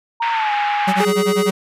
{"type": "tone with pitch glide", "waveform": "sine", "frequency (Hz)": [928, 826.8], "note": ["A#5", "G#5"], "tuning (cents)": [-8, -8], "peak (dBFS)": -17, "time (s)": [0.2, 1.05], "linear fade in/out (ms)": 10, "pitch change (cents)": -200, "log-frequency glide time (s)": [0.3, 0.52]}
{"type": "band-pass noise", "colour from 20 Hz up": "white", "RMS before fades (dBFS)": -25, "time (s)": [0.22, 1.05], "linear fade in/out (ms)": 2, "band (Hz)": [1100, 2500], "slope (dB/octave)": 24}
{"type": "tone with tremolo", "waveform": "45% pulse", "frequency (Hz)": 190, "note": "F#3", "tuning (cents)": 46, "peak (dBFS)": -15, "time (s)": [0.87, 1.51], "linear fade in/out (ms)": 10, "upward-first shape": "sine", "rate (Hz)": 10, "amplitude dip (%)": 100}
{"type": "tone", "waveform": "square", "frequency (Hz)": 415.3, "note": "G#4", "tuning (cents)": 0, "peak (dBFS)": -17, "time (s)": [1, 1.5], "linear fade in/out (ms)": 5}
{"effects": ["resampled to 32000 Hz"]}